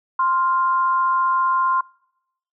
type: tone pair together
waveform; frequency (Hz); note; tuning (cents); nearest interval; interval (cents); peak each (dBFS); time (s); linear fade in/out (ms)
sine; 1047.5 / 1396.9; C6 / F6; +2 / 0; perfect fourth; 498; -16 / -26; 0.19-1.81; 5
effects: noise-tail reverb RT60 0.8 s tail -26 dB re dry